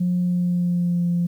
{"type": "tone with pitch glide", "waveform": "sine", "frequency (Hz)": [178.5, 173.52], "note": ["F3", "F3"], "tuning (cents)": [38, -11], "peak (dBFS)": -17, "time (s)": [0, 1.27], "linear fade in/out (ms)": 10, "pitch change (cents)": -49, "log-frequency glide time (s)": [0.19, 1.08], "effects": ["tanh soft clip ceiling -14 dBFS", "9-bit"]}